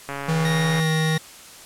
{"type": "click train", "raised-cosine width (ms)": 0.5, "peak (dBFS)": -15, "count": 100, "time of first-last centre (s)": [0.09, 0.797], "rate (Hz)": 140}
{"type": "tone with pitch glide", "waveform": "square", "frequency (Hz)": [161.1, 158.24], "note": ["E3", "D#3"], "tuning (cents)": [-39, 30], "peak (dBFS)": -20, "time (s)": [0.28, 1.18], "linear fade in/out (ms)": 10, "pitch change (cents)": -31, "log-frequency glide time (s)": [0.79, 0.88]}
{"type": "tone", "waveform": "25% pulse", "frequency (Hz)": 1869, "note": "A#6", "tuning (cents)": 4, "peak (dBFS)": -23, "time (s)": [0.45, 1.18], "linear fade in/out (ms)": 2}
{"effects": ["white hiss -43 dBFS RMS until 1.65 s", "low-pass 11000 Hz 12 dB/octave"]}